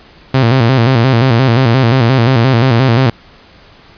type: tone with vibrato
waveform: sawtooth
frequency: 123.47 Hz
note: B2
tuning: in tune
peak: -3 dBFS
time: 0.34-3.1 s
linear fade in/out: 5 ms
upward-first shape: square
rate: 5.7 Hz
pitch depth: 120 cents each way
effects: pink hiss -41 dBFS RMS until 3.97 s + resampled to 11025 Hz